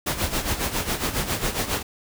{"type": "noise with tremolo", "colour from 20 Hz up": "pink", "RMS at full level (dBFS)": -23, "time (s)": [0.06, 1.83], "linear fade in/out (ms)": 10, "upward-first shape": "sine", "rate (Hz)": 7.3, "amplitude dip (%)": 70, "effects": []}